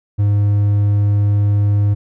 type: tone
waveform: triangle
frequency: 102.4 Hz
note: G#2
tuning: 24 cents flat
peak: -9 dBFS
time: 0.18-1.95 s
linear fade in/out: 20 ms
effects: none